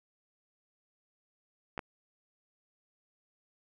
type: clicks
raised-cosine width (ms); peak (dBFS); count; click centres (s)
0.5; -22; 2; 1.778 / 1.792
effects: none